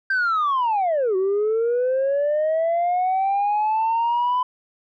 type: linear two-way sweep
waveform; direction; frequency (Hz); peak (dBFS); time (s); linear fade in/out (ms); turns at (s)
sine; down then up; 1581 to 370 to 1008; -16; 0.1-4.43; 5; 1.16
effects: tanh soft clip ceiling -16 dBFS